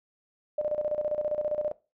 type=tone with tremolo; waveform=sine; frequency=600 Hz; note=D5; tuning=37 cents sharp; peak=-24 dBFS; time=0.58-1.72 s; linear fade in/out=5 ms; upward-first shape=square; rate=15 Hz; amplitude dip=70%; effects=noise-tail reverb RT60 0.3 s tail -20 dB re dry